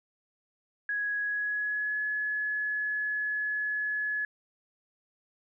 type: tone with pitch glide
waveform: sine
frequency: 1667 to 1701 Hz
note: G#6 to G#6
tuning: +6 to +41 cents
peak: -28 dBFS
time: 0.89-4.25 s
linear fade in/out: 2 ms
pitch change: +35 cents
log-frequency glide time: 1.2-2 s
effects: none